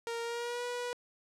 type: tone with pitch glide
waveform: sawtooth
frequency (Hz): 464.8 to 487.6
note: A#4 to B4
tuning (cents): -5 to -22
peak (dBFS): -31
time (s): 0.07-0.93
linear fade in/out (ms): 0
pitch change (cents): +83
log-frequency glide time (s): 0.22-0.64
effects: low-pass 9000 Hz 12 dB/octave